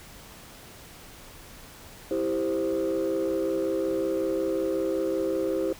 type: chord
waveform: sine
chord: C major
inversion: first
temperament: just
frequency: 327 / 392.4 / 523.3 Hz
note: E4 / G4 / C5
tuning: -14 / +2 / 0 cents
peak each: -27 dBFS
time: 2.11-5.73 s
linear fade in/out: 2 ms
effects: tanh soft clip ceiling -20 dBFS + pink hiss -47 dBFS RMS until 5.79 s